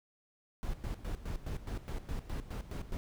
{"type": "noise with tremolo", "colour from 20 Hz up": "brown", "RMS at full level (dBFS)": -37, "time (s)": [0.63, 2.97], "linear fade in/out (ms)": 0, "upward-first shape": "square", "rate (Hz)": 4.8, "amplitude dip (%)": 75, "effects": []}